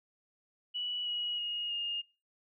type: tone with pitch steps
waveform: sine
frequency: 2945 / 2908 / 2871 / 2835 Hz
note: F#7 / F#7 / F7 / F7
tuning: -9 / -31 / +47 / +25 cents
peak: -33 dBFS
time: 0.74-2.02 s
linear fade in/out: 20 ms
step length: 320 ms
effects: noise-tail reverb RT60 0.3 s tail -21 dB re dry